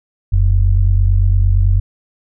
sine tone pair together, 43.65 / 92.5 Hz, F1 / F#2, 0 / 0 cents, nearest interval octave + minor second, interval 1300 cents, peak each -11 / -12 dBFS, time 0.32-1.8 s, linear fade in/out 10 ms, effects none

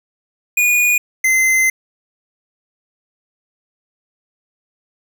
square tone pair in turn, 2451 / 2065 Hz, D#7 / C7, -27 / -23 cents, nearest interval minor third, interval 296 cents, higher first, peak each -12 dBFS, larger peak neither, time 0.57-0.98 / 1.24-1.7 s, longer second, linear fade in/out 5 ms, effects none

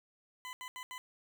20% pulse tone bursts at uneven times, 1009 Hz, B5, 37 cents sharp, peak -37 dBFS, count 4, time 0.45-0.53 / 0.61-0.68 / 0.76-0.83 / 0.91-0.98 s, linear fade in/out 0 ms, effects 11-bit

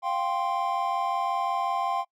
triangle chord, F suspended second, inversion none, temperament equal, 698.5 / 784 / 1046.5 Hz, F5 / G5 / C6, 0 / 0 / 0 cents, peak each -29 / -27 / -27 dBFS, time 0.02-2.05 s, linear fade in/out 50 ms, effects noise-tail reverb RT60 0.1 s tail -23 dB re dry

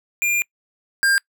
square tone pair in turn, 2400 / 1601.8 Hz, D7 / G6, +37 / +37 cents, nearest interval perfect fifth, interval 700 cents, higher first, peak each -18 / -15 dBFS, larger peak second, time 0.22-0.42 / 1.03-1.18 s, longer first, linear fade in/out 0 ms, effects noise-tail reverb RT60 0.1 s tail -25 dB re dry

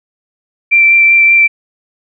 sine tone with vibrato, 2349 Hz, D7, in tune, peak -4 dBFS, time 0.71-1.48 s, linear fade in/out 20 ms, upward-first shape triangle, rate 5.2 Hz, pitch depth 13 cents each way, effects none

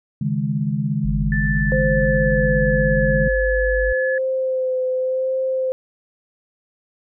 sine chord, C# suspended second, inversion none, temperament equal, 138.59 / 155.56 / 207.7 Hz, C#3 / D#3 / G#3, 0 / 0 / 0 cents, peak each -23 / -23 / -23 dBFS, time 0.21-3.28 s, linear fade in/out 5 ms
sine tone, 49 Hz, G1, in tune, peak -21 dBFS, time 1.04-3.93 s, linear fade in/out 10 ms
sine tone with pitch glide, 1760 to 1711.9 Hz, A6 to A6, 0 to -48 cents, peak -22 dBFS, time 1.32-4.18 s, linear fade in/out 2 ms, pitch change -48 cents, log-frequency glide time 1.51-3.13 s
sine tone with vibrato, 518 Hz, C5, 17 cents flat, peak -18 dBFS, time 1.72-5.72 s, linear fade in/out 0 ms, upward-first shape sine, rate 0.88 Hz, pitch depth 19 cents each way
effects none

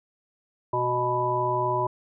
harmonic tone, 123.47 Hz, B2, in tune, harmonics 1 / 3 / 5 / 7 / 8, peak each -32 / -29 / -30 / -33 / -25 dBFS, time 0.73-1.87 s, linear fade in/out 5 ms, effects none

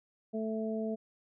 harmonic tone, 220 Hz, A3, in tune, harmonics 1 / 2 / 3, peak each -34 / -37 / -39 dBFS, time 0.33-0.96 s, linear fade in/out 20 ms, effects none

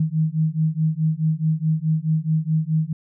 sine beating tone pair, 155.56 / 160.26 Hz, D#3 / E3, 0 / -49 cents, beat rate 4.7 Hz, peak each -21 dBFS, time 0-2.93 s, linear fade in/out 5 ms, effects none

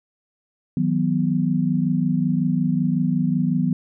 sine chord, B major, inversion first, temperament equal with one note detuned, 159.57 / 185 / 246.9 Hz, D#3 / F#3 / B3, +44 / 0 / 0 cents, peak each -22 dBFS, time 0.77-3.73 s, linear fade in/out 2 ms, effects none

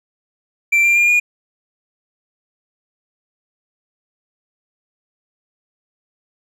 triangle tone with pitch steps, 2349 / 2378 / 2407 / 2436 Hz, D7 / D7 / D7 / D#7, 0 / +21 / +42 / -37 cents, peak -9 dBFS, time 0.72-1.2 s, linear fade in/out 10 ms, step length 120 ms, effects none

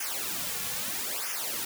white noise with flanger, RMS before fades -33 dBFS, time 0-1.65 s, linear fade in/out 5 ms, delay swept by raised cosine 0.24 to 3.24 ms, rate 0.77 Hz, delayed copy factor -0.85, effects none

